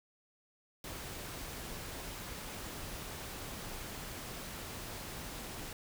pink noise, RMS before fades -44 dBFS, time 0.84-5.73 s, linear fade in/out 2 ms, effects none

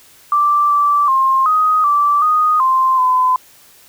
sine tone with pitch steps, 1173 / 1164 / 1062 / 1252 / 1165 / 1240 / 1045 / 1016 Hz, D6 / D6 / C6 / D#6 / D6 / D#6 / C6 / B5, -2 / -16 / +25 / +10 / -14 / -6 / -2 / +49 cents, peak -10 dBFS, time 0.32-3.36 s, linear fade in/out 2 ms, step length 380 ms, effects white hiss -46 dBFS RMS until 3.88 s

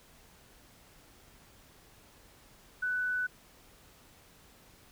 sine tone, 1492 Hz, F#6, 14 cents sharp, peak -29 dBFS, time 2.82-3.27 s, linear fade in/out 10 ms, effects pink hiss -59 dBFS RMS until 4.91 s

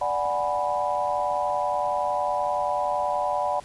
sine chord, G# half-diminished seventh, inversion second, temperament equal, 587.3 / 740 / 830.6 / 987.8 Hz, D5 / F#5 / G#5 / B5, 0 / 0 / 0 / 0 cents, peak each -28 / -27 / -30 / -28 dBFS, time 0.01-3.6 s, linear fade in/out 5 ms, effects pink hiss -48 dBFS RMS until 3.64 s + resampled to 24000 Hz

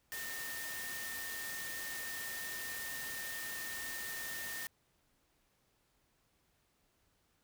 sine tone in noise, 1823 Hz, A#6, 39 cents flat, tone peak -43 dBFS, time 0.12-4.67 s, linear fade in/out 0 ms, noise white, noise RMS -44 dBFS, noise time 0.12-4.67 s, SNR -2 dB, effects pink hiss -75 dBFS RMS until 7.43 s

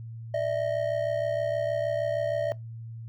triangle ring-modulated tone, 622.3 Hz, D#5, in tune, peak -20 dBFS, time 0.34-2.52 s, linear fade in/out 0 ms, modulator 33.2 Hz, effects noise-tail reverb RT60 0.2 s tail -23 dB re dry + added 114 Hz sine -37 dBFS peak until 3.08 s

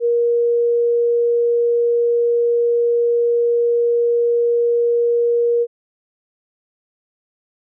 sine tone, 473 Hz, A#4, 25 cents sharp, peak -13 dBFS, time 0-5.67 s, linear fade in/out 50 ms, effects none

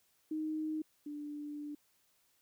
sine tone pair in turn, 311.1 / 294.5 Hz, D#4 / D4, 0 / +5 cents, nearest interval minor second, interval 95 cents, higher first, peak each -34 / -40 dBFS, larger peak first, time 0.31-0.82 / 1.06-1.75 s, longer second, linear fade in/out 5 ms, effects white hiss -73 dBFS RMS until 2.41 s

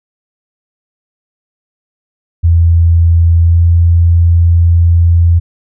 sine tone with pitch glide, 84 to 84.98 Hz, E2 to F2, +33 to -47 cents, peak -4 dBFS, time 2.43-5.4 s, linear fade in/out 20 ms, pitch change +20 cents, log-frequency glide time 3.43-3.61 s, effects none

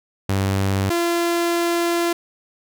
sawtooth tone pair in turn, 97.3 / 342.1 Hz, G2 / F4, -12 / -36 cents, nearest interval octave + minor seventh, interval 2176 cents, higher second, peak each -14 dBFS, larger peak neither, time 0.29-0.9 / 0.9-2.13 s, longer second, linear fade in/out 5 ms, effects none

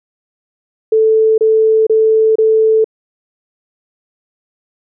sine tone bursts, 440 Hz, A4, in tune, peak -7 dBFS, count 4, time 0.92-2.844 s, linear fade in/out 5 ms, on 460 ms, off 28 ms, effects none

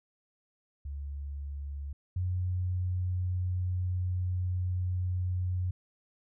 sine tone pair in turn, 71 / 90.82 Hz, C#2 / F#2, +42 / -32 cents, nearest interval major third, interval 426 cents, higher second, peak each -35 / -28 dBFS, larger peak second, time 0.85-1.93 / 2.16-5.71 s, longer second, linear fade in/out 5 ms, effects none

